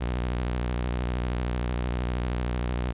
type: tone with vibrato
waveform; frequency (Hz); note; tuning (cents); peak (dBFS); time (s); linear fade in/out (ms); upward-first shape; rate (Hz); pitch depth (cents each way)
sawtooth; 61; B1; -21; -22; 0-2.93; 20; sine; 13; 120
effects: resampled to 8000 Hz